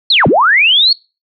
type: linear two-way sweep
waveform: sine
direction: down then up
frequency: 4435 to 105.4 to 4435 Hz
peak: -6 dBFS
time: 0.1-0.93 s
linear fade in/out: 5 ms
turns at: 0.27 s
effects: noise-tail reverb RT60 0.3 s tail -25 dB re dry